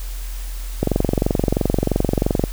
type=click train; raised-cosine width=2 ms; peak=-3 dBFS; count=38; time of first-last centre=0.83-2.439 s; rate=23 Hz; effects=added 42 Hz sine -25 dBFS peak until 2.52 s + white hiss -39 dBFS RMS until 2.52 s